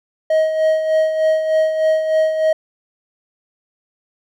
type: tone with tremolo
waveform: triangle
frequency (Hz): 631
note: D#5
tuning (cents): +24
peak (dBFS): -9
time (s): 0.3-2.53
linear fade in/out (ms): 5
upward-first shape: sine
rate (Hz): 3.3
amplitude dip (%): 55
effects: none